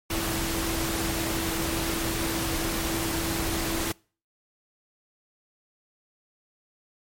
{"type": "tone in noise", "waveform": "sine", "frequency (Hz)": 330, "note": "E4", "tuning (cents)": 2, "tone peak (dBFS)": -31, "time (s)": [0.1, 3.92], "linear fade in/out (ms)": 5, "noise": "pink", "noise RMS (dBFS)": -29, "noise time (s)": [0.1, 3.92], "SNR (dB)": -5, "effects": ["noise-tail reverb RT60 0.4 s tail -25 dB re dry", "MP3 64 kbps"]}